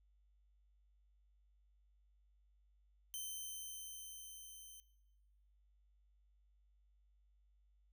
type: tone with level ramp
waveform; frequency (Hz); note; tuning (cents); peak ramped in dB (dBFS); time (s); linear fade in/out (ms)
5% pulse; 3088; G7; -27; -34 to -46; 3.14-4.8; 0
effects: noise-tail reverb RT60 1.0 s tail -18 dB re dry + added 50 Hz sine -69 dBFS peak until 7.92 s

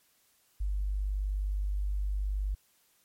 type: tone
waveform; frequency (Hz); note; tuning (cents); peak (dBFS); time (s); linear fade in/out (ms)
sine; 49.61; G1; +21; -28; 0.6-2.55; 10
effects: white hiss -68 dBFS RMS until 3.04 s + MP3 64 kbps

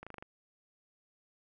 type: slowing click train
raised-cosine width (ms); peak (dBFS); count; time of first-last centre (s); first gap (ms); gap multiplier
0.5; -30; 6; 0.03-0.225; 36; 1.04
effects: none

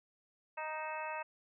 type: harmonic tone with a mistuned harmonic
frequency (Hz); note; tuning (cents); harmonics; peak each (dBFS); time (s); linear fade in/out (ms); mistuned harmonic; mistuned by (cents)
311.1; D#4; 0; 2 / 3 / 4 / 5 / 6 / 7 / 8; -44 / -41 / -48 / -48 / -50 / -52 / -46; 0.57-1.23; 10; 8; +79
effects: none

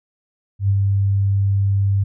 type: tone with ADSR envelope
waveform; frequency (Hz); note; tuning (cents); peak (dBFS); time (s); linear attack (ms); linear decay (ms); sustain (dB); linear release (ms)
sine; 98.9; G2; +16; -12; 0.59-2.04; 98; 53; -2; 10
effects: none

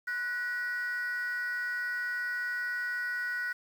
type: tone pair together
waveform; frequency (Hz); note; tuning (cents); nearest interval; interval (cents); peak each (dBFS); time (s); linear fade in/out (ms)
sine; 1476 / 1916.5; F#6 / A#6; -5 / +47; perfect fourth; 452; -30 / -34; 0.07-3.53; 10
effects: tanh soft clip ceiling -28 dBFS + 9-bit

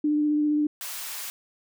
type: tone with vibrato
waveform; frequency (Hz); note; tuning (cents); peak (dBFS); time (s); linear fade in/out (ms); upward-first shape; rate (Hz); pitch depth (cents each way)
sine; 298.7; D4; +29; -20; 0.04-0.67; 5; triangle; 15; 17
type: high-pass noise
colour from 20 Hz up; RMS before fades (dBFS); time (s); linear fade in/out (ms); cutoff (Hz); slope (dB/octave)
white; -35; 0.81-1.3; 0; 820; 12
effects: none

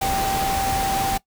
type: tone in noise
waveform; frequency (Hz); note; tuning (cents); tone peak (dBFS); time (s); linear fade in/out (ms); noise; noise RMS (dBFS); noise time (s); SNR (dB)
sine; 780; G5; -9; -21; 0.01-1.18; 10; pink; -26; 0.01-1.18; +2
effects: noise-tail reverb RT60 0.1 s tail -20 dB re dry

